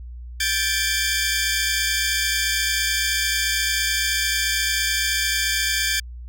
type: tone cluster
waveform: 15% pulse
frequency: 1584 / 1747 / 2339 Hz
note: G6 / A6 / D7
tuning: +18 / -13 / -8 cents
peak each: -18 dBFS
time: 0.4-6 s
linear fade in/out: 5 ms
effects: added 60 Hz sine -33 dBFS peak until 6.28 s